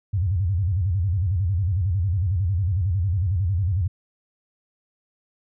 sine tone with vibrato, 91.9 Hz, F#2, 11 cents flat, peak -19 dBFS, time 0.13-3.88 s, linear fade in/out 10 ms, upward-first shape square, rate 11 Hz, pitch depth 170 cents each way, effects none

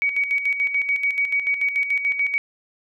sine tone with tremolo, 2257 Hz, C#7, 31 cents sharp, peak -17 dBFS, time 0.02-2.38 s, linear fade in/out 0 ms, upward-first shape square, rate 6.9 Hz, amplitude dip 60%, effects none

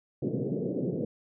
pink band-pass noise, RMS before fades -31 dBFS, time 0.22-1.05 s, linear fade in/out 5 ms, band 130 to 520 Hz, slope 48 dB/octave, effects none

